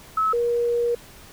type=tone pair in turn; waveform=sine; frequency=1296 / 475.2 Hz; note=E6 / A#4; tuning=-30 / +33 cents; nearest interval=octave + perfect fourth; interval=1737 cents; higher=first; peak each=-18 / -19 dBFS; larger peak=first; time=0.17-0.33 / 0.33-0.95 s; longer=second; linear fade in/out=5 ms; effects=pink hiss -46 dBFS RMS until 1.32 s